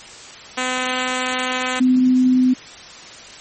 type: tone pair in turn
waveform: 5% pulse / sine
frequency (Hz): 254.6 / 254.6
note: C4 / C4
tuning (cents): -47 / -47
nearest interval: unison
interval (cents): 0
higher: neither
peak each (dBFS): -8 / -11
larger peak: first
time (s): 0.57-1.8 / 1.8-2.54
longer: first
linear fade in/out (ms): 10
effects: white hiss -38 dBFS RMS until 3.4 s + MP3 32 kbps